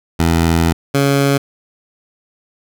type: tone pair in turn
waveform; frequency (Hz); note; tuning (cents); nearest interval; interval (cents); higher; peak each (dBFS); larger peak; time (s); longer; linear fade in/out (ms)
15% pulse; 83 / 139.59; E2 / C#3; +12 / +12; major sixth; 900; second; -5; neither; 0.19-0.73 / 0.94-1.38; first; 10
effects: none